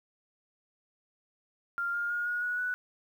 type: tone with pitch steps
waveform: sine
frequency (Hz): 1394 / 1411 / 1428.2 / 1445.7 / 1463.3 / 1481.2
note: F6 / F6 / F6 / F#6 / F#6 / F#6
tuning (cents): -4 / +17 / +38 / -41 / -20 / +1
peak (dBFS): -29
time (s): 1.78-2.74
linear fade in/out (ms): 0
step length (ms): 160
effects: 10-bit